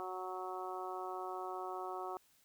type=harmonic tone; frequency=185 Hz; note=F#3; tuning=in tune; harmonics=2 / 3 / 4 / 5 / 6 / 7; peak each=-45 / -52 / -44 / -49 / -47 / -49 dBFS; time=0-2.17 s; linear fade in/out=0 ms; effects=white hiss -70 dBFS RMS until 2.44 s